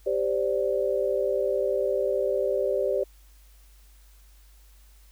sine chord, G suspended fourth, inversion none, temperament equal with one note detuned, 392 / 523.3 / 583.3 Hz, G4 / C5 / D5, 0 / 0 / -12 cents, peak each -27 dBFS, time 0.06-3.04 s, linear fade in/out 10 ms, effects added 50 Hz sine -51 dBFS peak until 5.11 s + white hiss -61 dBFS RMS until 5.11 s

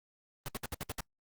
pink noise bursts, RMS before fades -37 dBFS, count 7, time 0.46-1.005 s, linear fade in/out 0 ms, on 23 ms, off 64 ms, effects noise-tail reverb RT60 0.1 s tail -26 dB re dry + Opus 32 kbps

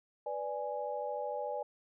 sine chord, G# diminished, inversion first, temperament equal, 493.9 / 587.3 / 830.6 Hz, B4 / D5 / G#5, 0 / 0 / 0 cents, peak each -40 / -38 / -39 dBFS, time 0.26-1.63 s, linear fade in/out 5 ms, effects none

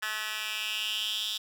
10% pulse tone with high-pass filter sweep, 215.1 Hz, A3, 39 cents flat, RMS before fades -33 dBFS, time 0.02-1.38 s, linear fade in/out 10 ms, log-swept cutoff 1800 to 3700 Hz, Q 4.6, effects none

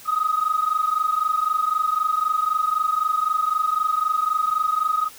sine tone pair together, 1244.5 / 1268.4 Hz, D#6 / D#6, 0 / +33 cents, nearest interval unison, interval 33 cents, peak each -21 dBFS, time 0.05-5.1 s, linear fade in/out 50 ms, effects tanh soft clip ceiling -12 dBFS + white hiss -44 dBFS RMS until 5.18 s

